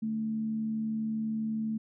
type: tone with frequency modulation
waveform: sine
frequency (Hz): 220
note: A3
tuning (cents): 0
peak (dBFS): -29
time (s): 0.02-1.78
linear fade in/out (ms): 10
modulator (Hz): 72.3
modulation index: 0.22
effects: none